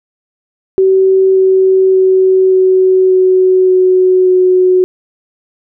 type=tone with pitch steps; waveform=sine; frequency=381 / 378.8 / 376.6 / 374.5 / 372.3 / 370.2 / 368 Hz; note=G4 / F#4 / F#4 / F#4 / F#4 / F#4 / F#4; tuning=-49 / +41 / +31 / +21 / +11 / +1 / -9 cents; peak=-5 dBFS; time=0.78-4.84 s; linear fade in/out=0 ms; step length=580 ms; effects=none